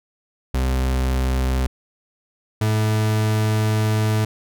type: tone pair in turn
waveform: 40% pulse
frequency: 64.6 / 108.16 Hz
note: C2 / A2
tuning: -21 / -29 cents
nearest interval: major sixth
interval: 892 cents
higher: second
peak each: -17 / -16 dBFS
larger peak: second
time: 0.54-1.67 / 2.61-4.25 s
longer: second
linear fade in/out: 5 ms
effects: none